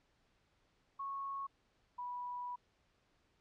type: tone pair in turn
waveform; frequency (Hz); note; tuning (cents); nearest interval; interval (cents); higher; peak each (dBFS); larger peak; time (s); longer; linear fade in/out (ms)
sine; 1101 / 980.9; C#6 / B5; -12 / -12; major second; 200; first; -39 / -40; first; 0.99-1.47 / 1.98-2.56; second; 10
effects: pink hiss -75 dBFS RMS until 3.4 s + low-pass 5000 Hz 12 dB/octave